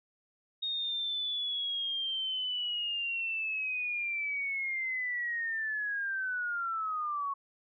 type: linear sweep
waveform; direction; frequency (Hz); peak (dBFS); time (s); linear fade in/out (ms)
sine; down; 3726 to 1100; -31; 0.62-7.34; 10
effects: none